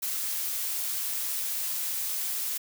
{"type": "noise", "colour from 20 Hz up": "blue", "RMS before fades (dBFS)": -31, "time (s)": [0.02, 2.58], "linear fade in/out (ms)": 10, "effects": []}